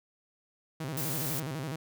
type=tone with vibrato; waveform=sawtooth; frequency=144.7 Hz; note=D3; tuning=25 cents flat; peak=-30 dBFS; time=0.8-1.76 s; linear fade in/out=5 ms; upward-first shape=square; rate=12 Hz; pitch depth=170 cents each way
type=noise; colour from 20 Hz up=blue; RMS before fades=-35 dBFS; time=0.97-1.4 s; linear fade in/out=5 ms
effects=none